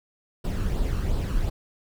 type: noise with flanger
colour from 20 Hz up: brown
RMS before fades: -25 dBFS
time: 0.44-1.5 s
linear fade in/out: 10 ms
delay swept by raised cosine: 0.22 to 0.73 ms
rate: 2.8 Hz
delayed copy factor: +0.5
effects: none